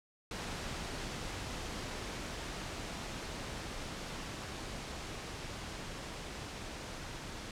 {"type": "noise with level ramp", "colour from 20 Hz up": "pink", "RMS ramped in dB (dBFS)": [-40, -44], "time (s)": [0.31, 7.51], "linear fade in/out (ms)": 2, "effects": ["low-pass 7000 Hz 12 dB/octave"]}